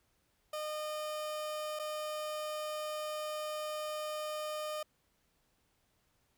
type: tone with dropouts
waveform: 30% pulse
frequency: 610 Hz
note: D#5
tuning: 34 cents flat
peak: -34 dBFS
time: 0.53-4.83 s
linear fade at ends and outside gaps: 5 ms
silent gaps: 1.791-1.795 s
effects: pink hiss -75 dBFS RMS until 6.37 s